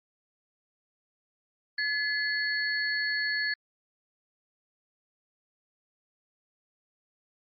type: tone cluster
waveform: sine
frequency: 1709 / 2036 / 4397 Hz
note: G#6 / C7 / C#8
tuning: +49 / -48 / -15 cents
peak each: -28 / -37 / -33 dBFS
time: 1.78-3.54 s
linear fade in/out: 5 ms
effects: Opus 32 kbps